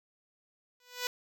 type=tone with exponential growth; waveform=5% pulse; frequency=493.9 Hz; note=B4; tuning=in tune; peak=-17 dBFS; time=0.8-1.07 s; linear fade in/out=1 ms; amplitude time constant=58 ms; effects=none